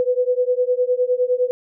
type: beating tone pair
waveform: sine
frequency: 493.9 / 503.7 Hz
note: B4 / B4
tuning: 0 / +34 cents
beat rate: 9.8 Hz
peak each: -19 dBFS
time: 0-1.51 s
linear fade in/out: 0 ms
effects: none